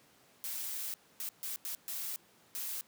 blue noise bursts at uneven times, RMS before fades -39 dBFS, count 6, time 0.44-0.94 / 1.2-1.29 / 1.43-1.56 / 1.65-1.75 / 1.88-2.16 / 2.55-2.81 s, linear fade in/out 0 ms, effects pink hiss -64 dBFS RMS until 2.87 s + high-pass 150 Hz 12 dB/octave

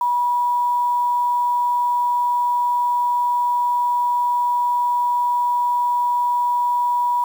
sine tone with quantisation, 971 Hz, B5, 30 cents flat, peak -16 dBFS, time 0.01-7.24 s, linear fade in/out 2 ms, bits 7, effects none

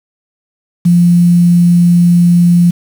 sine tone with quantisation, 173.9 Hz, F3, 7 cents flat, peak -4 dBFS, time 0.85-2.71 s, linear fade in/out 10 ms, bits 5, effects none

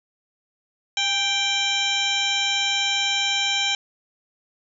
harmonic tone with a mistuned harmonic, 784 Hz, G5, in tune, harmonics 1 / 2 / 3 / 4 / 5 / 7 / 8 / 9, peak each -31 / -33 / -26 / -24 / -26 / -34 / -36 / -35 dBFS, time 0.97-3.75 s, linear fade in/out 2 ms, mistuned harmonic 1, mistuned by +51 cents, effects none

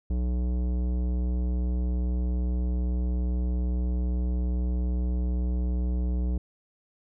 sine tone with tanh clipping, 61.2 Hz, B1, 15 cents flat, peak -26 dBFS, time 0.1-6.38 s, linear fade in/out 5 ms, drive 15 dB, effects none

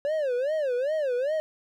triangle tone with vibrato, 554.4 Hz, C#5, in tune, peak -22 dBFS, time 0.05-1.4 s, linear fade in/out 0 ms, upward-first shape sine, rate 2.5 Hz, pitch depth 230 cents each way, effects none

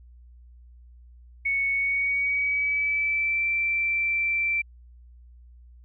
sine tone with pitch glide, 2217 to 2342 Hz, C#7 to D7, 0 to -5 cents, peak -22 dBFS, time 1.45-4.62 s, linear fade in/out 10 ms, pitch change +95 cents, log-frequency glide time 1.72-3.45 s, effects added 60 Hz sine -47 dBFS peak until 5.84 s

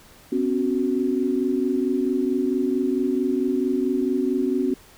sine chord, B suspended second, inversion none, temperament equal with one note detuned, 252.7 / 277.2 / 370 Hz, B3 / C#4 / F#4, +40 / 0 / 0 cents, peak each -24 dBFS, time 0.32-4.74 s, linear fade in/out 5 ms, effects pink hiss -50 dBFS RMS until 4.97 s

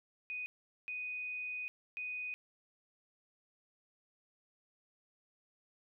sine tone bursts at uneven times, 2489 Hz, D#7, in tune, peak -38 dBFS, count 3, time 0.3-0.46 / 0.88-1.68 / 1.97-2.34 s, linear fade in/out 0 ms, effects none

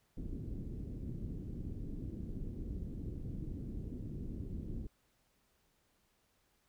pink low-pass noise, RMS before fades -42 dBFS, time 0.17-4.87 s, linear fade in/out 5 ms, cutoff 320 Hz, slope 24 dB/octave, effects pink hiss -75 dBFS RMS until 6.68 s

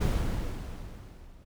brown noise with level ramp, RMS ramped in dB -24 to -53 dBFS, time 0-1.45 s, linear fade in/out 20 ms, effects none

